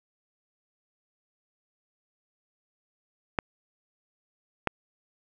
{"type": "clicks", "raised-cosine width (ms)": 0.5, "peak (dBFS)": -9, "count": 2, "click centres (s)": [3.388, 4.673], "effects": []}